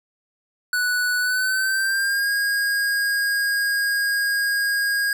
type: tone with pitch glide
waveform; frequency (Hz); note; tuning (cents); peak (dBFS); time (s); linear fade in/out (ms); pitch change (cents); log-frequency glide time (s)
square; 1480 to 1632.7; F#6 to G#6; 0 to -30; -20; 0.73-5.13; 2; +170; 1.19-2.3
effects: none